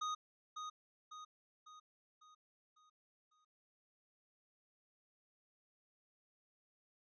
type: tone with echo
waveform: square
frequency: 1244.5 Hz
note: D#6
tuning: in tune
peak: -38 dBFS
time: 0.01-0.15 s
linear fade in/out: 10 ms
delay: 550 ms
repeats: 6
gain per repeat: -6 dB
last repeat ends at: 3.45 s
effects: resampled to 16000 Hz